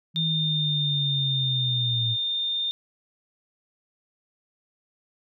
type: linear sweep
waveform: sine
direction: down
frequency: 164.81 to 112.7 Hz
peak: -25 dBFS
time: 0.14-2.17 s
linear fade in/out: 50 ms
type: tone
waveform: sine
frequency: 3624 Hz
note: A#7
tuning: 50 cents flat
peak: -24 dBFS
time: 0.16-2.71 s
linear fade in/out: 0 ms
effects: none